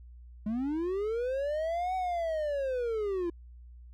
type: linear two-way sweep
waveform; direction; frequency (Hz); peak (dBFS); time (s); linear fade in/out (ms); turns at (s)
triangle; up then down; 205.2 to 755 to 334.6; -27; 0.46-3.3; 5; 1.95
effects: added 60 Hz sine -47 dBFS peak until 3.93 s